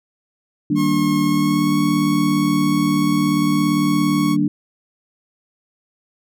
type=chord; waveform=sine; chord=Eb major seventh; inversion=none; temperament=equal; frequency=155.56 / 196 / 233.1 / 293.7 Hz; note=Eb3 / G3 / Bb3 / D4; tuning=0 / 0 / 0 / 0 cents; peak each=-23 / -21 / -23 / -17 dBFS; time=0.7-4.48 s; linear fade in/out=5 ms
type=tone with pitch glide; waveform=sawtooth; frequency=1081 to 1108.2 Hz; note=C#6 to C#6; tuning=-44 to -1 cents; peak=-21 dBFS; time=0.75-4.37 s; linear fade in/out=50 ms; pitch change=+43 cents; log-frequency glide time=1.22-1.79 s
effects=none